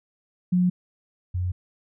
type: tone pair in turn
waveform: sine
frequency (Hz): 180 / 90.36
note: F#3 / F#2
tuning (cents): -47 / -40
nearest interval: octave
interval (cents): 1193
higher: first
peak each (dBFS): -17 / -23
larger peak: first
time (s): 0.52-0.7 / 1.34-1.52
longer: neither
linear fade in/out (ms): 10
effects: none